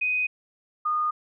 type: tone pair in turn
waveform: sine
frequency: 2500 / 1225.7 Hz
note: D#7 / D#6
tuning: +8 / -26 cents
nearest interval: octave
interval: 1234 cents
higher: first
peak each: -22 dBFS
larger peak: neither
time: 0.01-0.27 / 0.85-1.11 s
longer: neither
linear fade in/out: 10 ms
effects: none